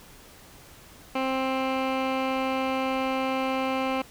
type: tone with low-pass filter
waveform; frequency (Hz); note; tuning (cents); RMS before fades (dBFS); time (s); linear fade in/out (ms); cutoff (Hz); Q
15% pulse; 263.4; C4; +12; -27; 1.15-4.02; 5; 2600; 1.4
effects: pink hiss -50 dBFS RMS until 4.1 s